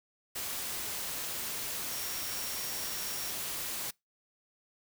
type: tone in noise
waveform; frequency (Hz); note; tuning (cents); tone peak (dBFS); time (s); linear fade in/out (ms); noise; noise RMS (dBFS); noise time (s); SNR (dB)
sine; 5588; F8; 0; -43; 1.91-3.32; 10; white; -37; 0.35-3.91; -9
effects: noise-tail reverb RT60 0.2 s tail -25 dB re dry